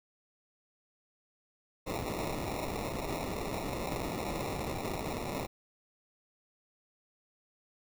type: noise with sample-and-hold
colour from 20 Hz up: white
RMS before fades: -36 dBFS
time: 1.86-5.47 s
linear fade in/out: 20 ms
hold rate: 1575 Hz
effects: none